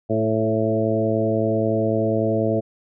harmonic tone with a mistuned harmonic, 110.3 Hz, A2, 5 cents sharp, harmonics 1 / 2 / 3 / 4 / 5 / 6, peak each -25 / -25 / -25 / -25 / -25 / -25 dBFS, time 0.09-2.61 s, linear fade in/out 20 ms, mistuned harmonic 4, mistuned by -15 cents, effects none

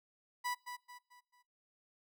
30% pulse tone with echo, 984 Hz, B5, 7 cents flat, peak -32 dBFS, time 0.44-0.55 s, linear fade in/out 20 ms, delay 220 ms, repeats 4, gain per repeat -8 dB, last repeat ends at 1.43 s, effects noise-tail reverb RT60 0.7 s tail -25 dB re dry

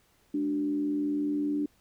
sine tone with frequency modulation, 293.7 Hz, D4, in tune, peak -26 dBFS, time 0.34-1.66 s, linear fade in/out 5 ms, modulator 82.8 Hz, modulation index 0.42, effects pink hiss -66 dBFS RMS until 1.8 s

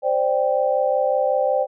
sine chord, C suspended second, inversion none, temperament just, 523.3 / 588.7 / 784.9 Hz, C5 / D5 / G5, 0 / +4 / +2 cents, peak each -20 / -21 / -23 dBFS, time 0.02-1.67 s, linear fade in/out 50 ms, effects none

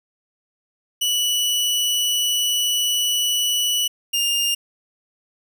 sawtooth tone pair in turn, 2953 / 2812 Hz, F#7 / F7, -4 / +11 cents, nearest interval minor second, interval 85 cents, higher first, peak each -15 dBFS, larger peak neither, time 1.01-3.88 / 4.13-4.55 s, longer first, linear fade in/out 10 ms, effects none

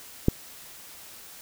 click, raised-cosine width 3 ms, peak -5 dBFS, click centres 0.284 s, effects white hiss -46 dBFS RMS until 1.41 s

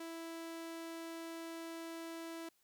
sawtooth tone, 330 Hz, E4, 2 cents sharp, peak -40 dBFS, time 0-2.49 s, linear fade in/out 5 ms, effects white hiss -75 dBFS RMS until 2.63 s

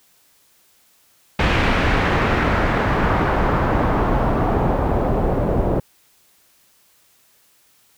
pink noise with low-pass filter sweep, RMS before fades -18 dBFS, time 1.39-5.8 s, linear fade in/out 5 ms, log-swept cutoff 2500 to 580 Hz, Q 1.2, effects white hiss -57 dBFS RMS until 7.97 s

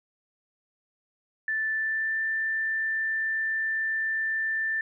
sine tone with pitch glide, 1760 to 1776.3 Hz, A6 to A6, 0 to +16 cents, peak -25 dBFS, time 1.48-4.81 s, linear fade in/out 2 ms, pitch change +16 cents, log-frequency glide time 1.72-2.19 s, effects none

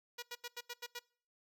5% pulse tone bursts, 481.6 Hz, B4, 44 cents flat, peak -30 dBFS, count 7, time 0.18-0.994 s, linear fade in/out 10 ms, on 46 ms, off 82 ms, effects noise-tail reverb RT60 0.5 s tail -25 dB re dry

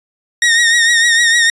sawtooth tone with vibrato, 1864.7 Hz, A#6, in tune, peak -5 dBFS, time 0.42-1.5 s, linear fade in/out 2 ms, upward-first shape triangle, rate 6.6 Hz, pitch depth 56 cents each way, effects resampled to 22050 Hz

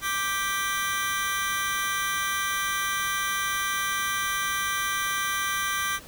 sawtooth chord, G major, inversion second, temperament just, 1176 / 1568 / 1960 Hz, D6 / G6 / B6, +2 / 0 / -14 cents, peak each -25 / -26 / -29 dBFS, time 0.01-6 s, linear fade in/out 50 ms, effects pink hiss -46 dBFS RMS until 6.07 s

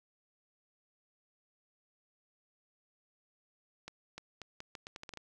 accelerating click train, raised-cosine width 0.2 ms, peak -27 dBFS, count 11, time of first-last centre 3.88-5.173 s, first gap 300 ms, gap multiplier 0.79, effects none

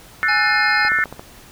sine chord, F# half-diminished seventh, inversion third, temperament just, 1332 / 1480 / 1776 / 2131 Hz, E6 / F#6 / A6 / C7, +18 / 0 / +16 / +31 cents, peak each -24 / -20 / -18 / -22 dBFS, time 0.23-1.04 s, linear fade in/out 0 ms
harmonic tone, 834 Hz, G#5, 7 cents sharp, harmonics 1 / 3 / 5 / 6, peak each -23 / -28 / -27 / -29 dBFS, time 0.28-0.89 s, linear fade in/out 10 ms
click train, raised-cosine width 1 ms, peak -18 dBFS, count 6, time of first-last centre 0.85-1.195 s, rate 14.5 Hz
effects pink hiss -44 dBFS RMS until 1.51 s

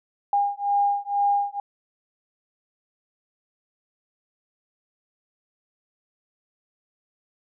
sine beating tone pair, 808 / 810.1 Hz, G#5 / G#5, -48 / -43 cents, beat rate 2.1 Hz, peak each -23 dBFS, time 0.33-1.6 s, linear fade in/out 2 ms, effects none

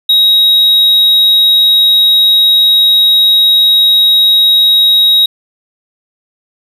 triangle tone, 3801 Hz, A#7, 33 cents sharp, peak -3 dBFS, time 0.09-5.26 s, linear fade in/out 5 ms, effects none

